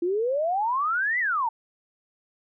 sine exponential two-way sweep, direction up then down, 335 to 2045 to 869 Hz, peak -22 dBFS, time 0.02-1.49 s, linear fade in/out 5 ms, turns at 1.19 s, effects none

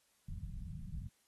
pink low-pass noise, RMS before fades -44 dBFS, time 0.28-1.09 s, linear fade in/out 10 ms, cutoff 190 Hz, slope 48 dB/octave, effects white hiss -74 dBFS RMS until 1.27 s + AAC 32 kbps

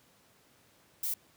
violet noise, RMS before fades -33 dBFS, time 1.03-1.14 s, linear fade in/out 5 ms, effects pink hiss -64 dBFS RMS until 1.36 s + high-pass 100 Hz 12 dB/octave

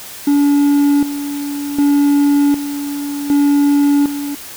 triangle tone with tremolo, 286.4 Hz, D4, 43 cents flat, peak -7 dBFS, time 0.27-4.35 s, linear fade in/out 5 ms, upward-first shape square, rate 0.66 Hz, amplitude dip 70%, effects white hiss -32 dBFS RMS until 4.56 s

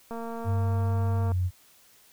click train, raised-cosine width 1 ms, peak -24 dBFS, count 279, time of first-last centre 0.11-1.319 s, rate 230 Hz
sine tone with pitch glide, 98 to 90.39 Hz, G2 to F#2, 0 to -40 cents, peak -23 dBFS, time 0.44-1.51 s, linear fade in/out 50 ms, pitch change -140 cents, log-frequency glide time 1.24-1.35 s
effects white hiss -58 dBFS RMS until 2.12 s

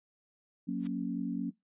sine chord, F# major, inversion none, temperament equal with one note detuned, 183.4 / 233.1 / 277.2 Hz, F#3 / A#3 / C#4, -15 / 0 / 0 cents, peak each -36 dBFS, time 0.67-1.51 s, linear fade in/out 20 ms
white noise with exponential growth, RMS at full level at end -44 dBFS, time 0.77-0.87 s, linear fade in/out 1 ms, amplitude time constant 21 ms
effects noise-tail reverb RT60 0.2 s tail -23 dB re dry + resampled to 8000 Hz

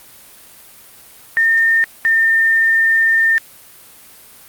sine tone pair in turn, 1818 / 1808.9 Hz, A#6 / A6, -44 / +47 cents, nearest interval unison, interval 9 cents, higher first, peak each -10 dBFS, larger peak neither, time 1.37-1.84 / 2.05-3.38 s, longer second, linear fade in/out 0 ms, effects white hiss -42 dBFS RMS until 4.48 s + Opus 32 kbps

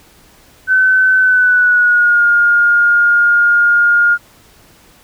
sine tone with pitch glide, 1521 to 1419.1 Hz, F#6 to F6, +47 to +27 cents, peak -7 dBFS, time 0.67-4.18 s, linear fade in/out 50 ms, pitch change -120 cents, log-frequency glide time 1.19-2.24 s, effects pink hiss -46 dBFS RMS until 5.03 s

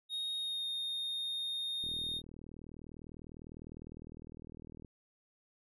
triangle tone with pitch glide, 3729 to 3686 Hz, A#7 to A#7, 0 to -20 cents, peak -34 dBFS, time 0.09-2.22 s, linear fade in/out 50 ms, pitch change -20 cents, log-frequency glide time 0.37-0.66 s
click train, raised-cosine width 3 ms, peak -37 dBFS, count 121, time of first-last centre 1.84-4.848 s, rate 39.9 Hz
effects none

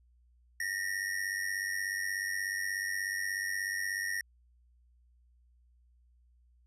square ring-modulated tone, 1864.7 Hz, A#6, in tune, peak -30 dBFS, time 0.6-4.21 s, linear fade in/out 2 ms, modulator 48.3 Hz, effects added 60 Hz sine -62 dBFS peak until 6.66 s + resampled to 32000 Hz

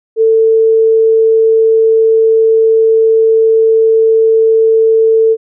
sine tone, 446.2 Hz, A4, 24 cents sharp, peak -5 dBFS, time 0.16-5.37 s, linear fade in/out 50 ms, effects none

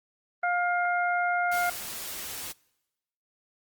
harmonic tone, 707 Hz, F5, 21 cents sharp, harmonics 1 / 2 / 3, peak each -26 / -28 / -34 dBFS, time 0.43-1.7 s, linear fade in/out 5 ms
white noise, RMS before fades -37 dBFS, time 1.51-2.53 s, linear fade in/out 20 ms
effects noise-tail reverb RT60 1.0 s tail -25 dB re dry + Opus 24 kbps

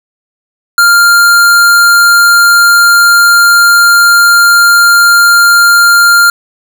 square tone, 1398 Hz, F6, 1 cent sharp, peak -3 dBFS, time 0.78-6.3 s, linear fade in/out 2 ms, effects none

